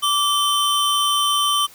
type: tone pair together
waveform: square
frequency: 1166 / 3083 Hz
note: D6 / G7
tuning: -13 / -29 cents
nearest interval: octave + perfect fourth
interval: 1684 cents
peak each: -20 dBFS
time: 0.02-1.67 s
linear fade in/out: 20 ms
effects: white hiss -46 dBFS RMS until 1.74 s